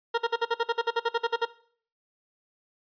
20% pulse tone bursts, 465 Hz, A#4, 4 cents flat, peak -17 dBFS, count 15, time 0.14-1.454 s, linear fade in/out 10 ms, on 40 ms, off 51 ms, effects noise-tail reverb RT60 0.5 s tail -18 dB re dry + resampled to 11025 Hz

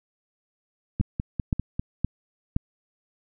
two click trains, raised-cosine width 5 ms, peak -10 / -14 dBFS, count 4 / 5, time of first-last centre 1.01-2.564 / 1-1.795 s, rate 1.93 / 5.03 Hz, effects none

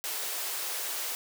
white high-pass noise, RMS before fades -34 dBFS, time 0.04-1.15 s, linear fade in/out 0 ms, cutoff 350 Hz, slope 48 dB/octave, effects none

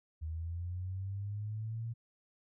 sine linear sweep, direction up, 77.78 to 116.54 Hz, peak -36 dBFS, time 0.21-1.94 s, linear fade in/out 20 ms, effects none

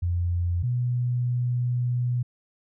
sine tone pair in turn, 87.31 / 122.88 Hz, F2 / B2, 0 / -8 cents, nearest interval tritone, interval 592 cents, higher second, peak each -22 dBFS, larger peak neither, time 0.02-0.63 / 0.63-2.23 s, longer second, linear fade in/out 10 ms, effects none

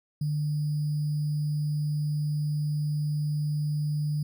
sine tone with sample-and-hold, 150 Hz, D3, 37 cents sharp, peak -25 dBFS, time 0.21-4.23 s, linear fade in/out 5 ms, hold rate 4900 Hz, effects none

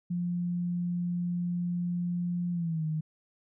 sine tone with pitch glide, 175.4 to 156.26 Hz, F3 to D#3, +8 to +8 cents, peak -28 dBFS, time 0.1-3.01 s, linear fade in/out 10 ms, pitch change -200 cents, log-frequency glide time 2.52-2.85 s, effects none

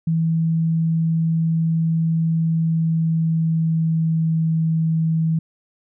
sine tone with pitch glide, 163.1 to 161.41 Hz, E3 to E3, -18 to -36 cents, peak -16 dBFS, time 0.07-5.39 s, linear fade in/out 5 ms, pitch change -18 cents, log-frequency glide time 2.39-4.49 s, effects none

